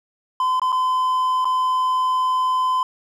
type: tone with dropouts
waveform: triangle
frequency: 1022 Hz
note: C6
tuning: 41 cents flat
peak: -15 dBFS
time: 0.4-2.83 s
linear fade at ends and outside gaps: 2 ms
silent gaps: 0.597-0.617 / 0.721-0.726 / 1.446-1.453 s
effects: none